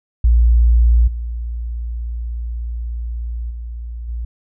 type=tone with level steps; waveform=sine; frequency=58.27 Hz; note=A#1; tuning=in tune; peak=-8 / -21 / -25 / -21 dBFS; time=0.24-4.25 s; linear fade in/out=5 ms; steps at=1.07 / 3.5 / 4.08 s; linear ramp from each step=10 ms; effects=none